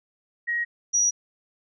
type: tone pair in turn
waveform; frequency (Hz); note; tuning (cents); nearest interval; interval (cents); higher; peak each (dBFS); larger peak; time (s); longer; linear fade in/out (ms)
sine; 1891 / 5796; A#6 / F#8; +24 / -37; octave + perfect fifth; 1939; second; -23 / -18; second; 0.47-0.65 / 0.93-1.11; neither; 20
effects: none